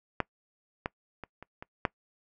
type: clicks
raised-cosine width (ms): 0.5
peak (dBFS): -11 / -15 / -25 / -29 / -26 / -10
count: 6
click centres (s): 0.203 / 0.859 / 1.237 / 1.426 / 1.625 / 1.852
effects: noise-tail reverb RT60 0.1 s tail -23 dB re dry